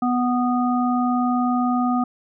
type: harmonic tone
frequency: 246.9 Hz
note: B3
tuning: in tune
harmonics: 1 / 3 / 5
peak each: -19 / -24 / -26 dBFS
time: 0.02-2.04 s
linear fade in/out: 5 ms
effects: none